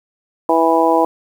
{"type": "harmonic tone", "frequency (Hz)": 164.2, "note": "E3", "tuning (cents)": -6, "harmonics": [2, 3, 4, 5, 6], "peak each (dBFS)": [-17, -17, -17, -17, -17], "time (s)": [0.49, 1.05], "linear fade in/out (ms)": 2, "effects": ["7-bit"]}